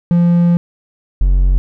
triangle tone pair in turn, 172.8 / 45.77 Hz, F3 / F#1, -18 / -18 cents, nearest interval octave + major seventh, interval 2300 cents, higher first, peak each -6 dBFS, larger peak neither, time 0.11-0.57 / 1.21-1.58 s, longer first, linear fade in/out 0 ms, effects none

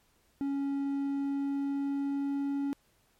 triangle tone with pitch glide, 278.2 to 280 Hz, C#4 to C#4, +6 to +18 cents, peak -27 dBFS, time 0.41-2.73 s, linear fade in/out 0 ms, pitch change +12 cents, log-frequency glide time 0.84-2.56 s, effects pink hiss -69 dBFS RMS until 3.19 s + MP3 64 kbps

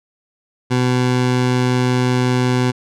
20% pulse tone, 125.5 Hz, B2, 28 cents sharp, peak -9 dBFS, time 0.7-2.72 s, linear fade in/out 20 ms, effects low-pass 7000 Hz 12 dB/octave

